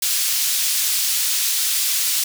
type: high-pass noise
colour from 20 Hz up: pink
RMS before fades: -20 dBFS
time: 0.02-2.24 s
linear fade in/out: 5 ms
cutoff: 4100 Hz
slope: 12 dB/octave
effects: none